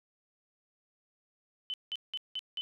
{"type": "tone bursts", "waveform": "sine", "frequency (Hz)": 3032, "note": "F#7", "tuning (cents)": 42, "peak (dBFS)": -33, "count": 5, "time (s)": [1.7, 2.61], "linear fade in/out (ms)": 0, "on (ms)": 38, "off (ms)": 180, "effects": []}